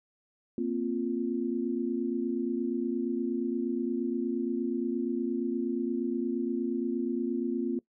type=chord; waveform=sine; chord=Bb suspended second; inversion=none; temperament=equal with one note detuned; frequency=233.1 / 261.6 / 348 Hz; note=Bb3 / C4 / F4; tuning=0 / 0 / -6 cents; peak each=-32 dBFS; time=0.58-7.79 s; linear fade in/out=2 ms; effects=noise-tail reverb RT60 0.1 s tail -20 dB re dry